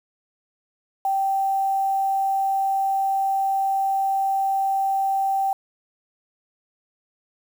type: tone with quantisation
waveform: sine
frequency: 779 Hz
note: G5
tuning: 11 cents flat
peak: -19 dBFS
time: 1.05-5.53 s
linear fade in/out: 2 ms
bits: 7
effects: none